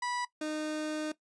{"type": "tone pair in turn", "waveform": "30% pulse", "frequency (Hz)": [980, 307.2], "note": ["B5", "D#4"], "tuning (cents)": [-14, -22], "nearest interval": "octave + minor sixth", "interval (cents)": 2008, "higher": "first", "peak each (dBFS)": [-30, -30], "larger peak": "neither", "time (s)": [[0.02, 0.25], [0.41, 1.12]], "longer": "second", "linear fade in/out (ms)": 5, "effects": ["noise-tail reverb RT60 0.1 s tail -17 dB re dry", "resampled to 22050 Hz"]}